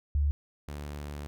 sine / sawtooth tone pair in turn, 72.2 / 73.12 Hz, D2 / D2, -29 / -7 cents, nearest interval unison, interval 22 cents, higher second, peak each -23 / -33 dBFS, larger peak first, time 0.15-0.31 / 0.68-1.27 s, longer second, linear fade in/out 0 ms, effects none

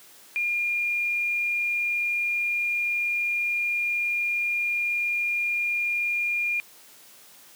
sine tone, 2413 Hz, D7, 46 cents sharp, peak -23 dBFS, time 0.36-6.6 s, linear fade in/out 0 ms, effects white hiss -51 dBFS RMS until 7.55 s + high-pass 150 Hz 12 dB/octave

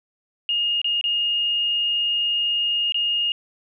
sine tone with dropouts, 2846 Hz, F7, 32 cents sharp, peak -19 dBFS, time 0.49-3.32 s, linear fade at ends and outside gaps 1 ms, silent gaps 0.816-0.844 / 1.012-1.04 / 2.922-2.944 s, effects none

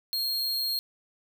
45% pulse tone, 4242 Hz, C8, 23 cents sharp, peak -26 dBFS, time 0.13-0.79 s, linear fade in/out 0 ms, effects none

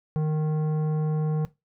sine tone with tanh clipping, 154.3 Hz, D#3, 14 cents flat, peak -24 dBFS, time 0.16-1.45 s, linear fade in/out 0 ms, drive 12 dB, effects noise-tail reverb RT60 0.2 s tail -17 dB re dry

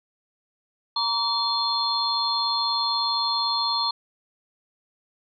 sine tone cluster, 929 / 1143 / 3492 / 4239 Hz, A#5 / D6 / A7 / C8, -6 / -47 / -14 / +22 cents, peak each -28 / -29 / -31 / -24 dBFS, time 0.96-3.91 s, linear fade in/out 5 ms, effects none

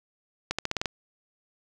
accelerating click train, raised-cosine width 0.2 ms, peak -10 dBFS, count 7, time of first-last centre 0.51-0.858 s, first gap 76 ms, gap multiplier 0.89, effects none

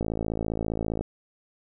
click train, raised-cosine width 2 ms, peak -15 dBFS, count 56, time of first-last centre 0.01-1.01 s, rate 55 Hz, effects none

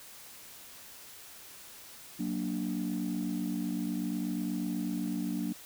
sine chord, Gb augmented, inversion none, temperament equal, 185 / 233.1 / 293.7 Hz, Gb3 / Bb3 / D4, 0 / 0 / 0 cents, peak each -34 dBFS, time 2.19-5.53 s, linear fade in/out 10 ms, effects tanh soft clip ceiling -25 dBFS + white hiss -50 dBFS RMS until 5.65 s

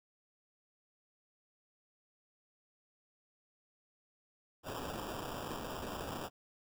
violet noise with sample-and-hold, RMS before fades -42 dBFS, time 4.63-6.3 s, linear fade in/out 50 ms, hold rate 2100 Hz, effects none

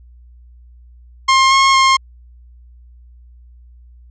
sawtooth tone with pitch steps, 1064 / 1081 / 1067 Hz, C6 / C#6 / C6, +29 / -44 / +34 cents, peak -5 dBFS, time 1.28-1.97 s, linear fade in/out 10 ms, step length 230 ms, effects added 60 Hz sine -40 dBFS peak until 4.1 s + resampled to 16000 Hz

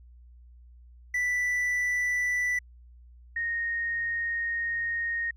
triangle / sine tone pair in turn, 1975.5 / 1858.7 Hz, B6 / A#6, 0 / -6 cents, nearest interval minor second, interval 106 cents, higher first, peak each -23 / -27 dBFS, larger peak first, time 1.14-2.59 / 3.36-5.31 s, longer second, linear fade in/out 5 ms, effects added 60 Hz sine -49 dBFS peak until 5.36 s

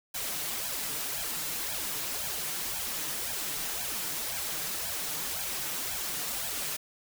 white noise with flanger, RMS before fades -34 dBFS, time 0.14-6.77 s, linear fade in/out 10 ms, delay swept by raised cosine 1.2 to 6.8 ms, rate 1.9 Hz, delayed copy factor +0.8, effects none

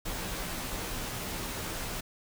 pink noise with comb filter, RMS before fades -36 dBFS, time 0.05-2.01 s, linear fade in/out 10 ms, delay 14 ms, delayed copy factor -0.55, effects none

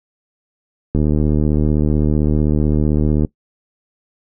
click train, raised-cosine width 3 ms, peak -4 dBFS, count 175, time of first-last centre 0.95-3.249 s, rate 75.7 Hz, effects noise-tail reverb RT60 0.1 s tail -20 dB re dry

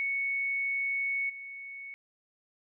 sine tone with level steps, 2217 Hz, C#7, in tune, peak -28 / -40 dBFS, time 0-1.94 s, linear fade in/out 0 ms, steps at 1.29 s, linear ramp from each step 10 ms, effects none

